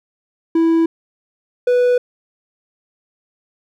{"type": "tone pair in turn", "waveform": "triangle", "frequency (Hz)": [328.9, 492.8], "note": ["E4", "B4"], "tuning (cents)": [-4, -4], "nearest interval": "perfect fifth", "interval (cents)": 700, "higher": "second", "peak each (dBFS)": -9, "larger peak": "neither", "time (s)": [[0.55, 0.86], [1.67, 1.98]], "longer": "neither", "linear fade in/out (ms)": 5, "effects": []}